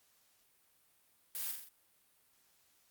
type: noise with echo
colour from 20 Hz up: blue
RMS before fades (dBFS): -40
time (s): 1.35-1.51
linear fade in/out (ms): 0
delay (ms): 44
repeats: 4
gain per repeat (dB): -4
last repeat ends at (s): 1.686
effects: white hiss -71 dBFS RMS until 2.9 s + Opus 48 kbps